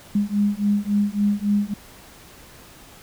sine beating tone pair, 203.1 / 206.7 Hz, G#3 / G#3, -38 / -8 cents, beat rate 3.6 Hz, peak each -21 / -21 dBFS, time 0.15-1.74 s, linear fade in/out 5 ms, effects pink hiss -46 dBFS RMS until 3.02 s

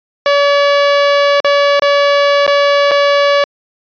sawtooth tone with dropouts, 570 Hz, C#5, 48 cents sharp, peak -4 dBFS, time 0.26-3.44 s, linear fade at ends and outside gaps 1 ms, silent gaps 1.403-1.446 / 1.796-1.821 / 2.466-2.477 / 2.911-2.916 s, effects resampled to 11025 Hz

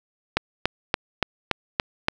click train, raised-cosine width 0.3 ms, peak -3 dBFS, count 7, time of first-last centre 0.37-2.084 s, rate 3.5 Hz, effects none

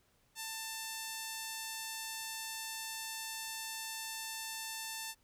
5% pulse tone, 890 Hz, A5, 20 cents sharp, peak -28 dBFS, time 0.35-5.15 s, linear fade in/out 50 ms, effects pink hiss -72 dBFS RMS until 5.23 s

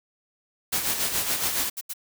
white noise with tremolo, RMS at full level -24 dBFS, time 0.72-1.7 s, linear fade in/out 10 ms, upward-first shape sine, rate 7.1 Hz, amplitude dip 55%
blue noise bursts, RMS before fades -32 dBFS, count 4, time 1.52-1.936 s, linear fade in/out 10 ms, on 44 ms, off 80 ms
effects none

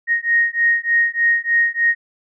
sine beating tone pair, 1864.7 / 1868 Hz, A#6 / A#6, 0 / +3 cents, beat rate 3.3 Hz, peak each -17 dBFS, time 0.07-1.95 s, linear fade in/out 50 ms, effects none

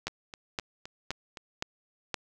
two click trains, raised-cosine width 0.2 ms, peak -24 / -13 dBFS, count 6 / 5, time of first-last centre 0.08-1.372 / 0.07-2.143 s, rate 3.87 / 1.93 Hz, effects none

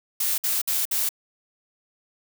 blue noise bursts, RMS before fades -24 dBFS, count 4, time 0.2-1.091 s, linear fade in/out 5 ms, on 180 ms, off 57 ms, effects none

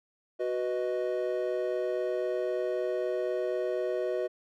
triangle chord, B major, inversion second, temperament equal, 370 / 493.9 / 622.3 Hz, F#4 / B4 / D#5, 0 / 0 / 0 cents, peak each -30 / -31 / -31 dBFS, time 0.39-4.28 s, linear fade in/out 20 ms, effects none

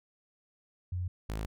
sine / sawtooth tone pair in turn, 90 / 53.51 Hz, F#2 / A1, -47 / -48 cents, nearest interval major sixth, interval 901 cents, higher first, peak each -31 / -30 dBFS, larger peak second, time 0.92-1.08 / 1.29-1.46 s, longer second, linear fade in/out 5 ms, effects none

